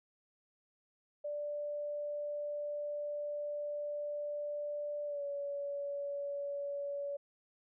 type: tone with pitch glide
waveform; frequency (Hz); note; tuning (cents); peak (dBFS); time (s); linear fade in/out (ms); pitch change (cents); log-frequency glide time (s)
sine; 587.3 to 568; D5 to C#5; 0 to +42; -36; 1.24-7.17; 10; -58; 5.06-5.23
effects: none